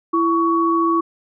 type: tone pair together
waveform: sine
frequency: 333.4 / 1121.4 Hz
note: E4 / C#6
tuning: +20 / +20 cents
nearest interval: octave + major sixth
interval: 2100 cents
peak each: -17 dBFS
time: 0.13-1.01 s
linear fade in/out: 10 ms
effects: none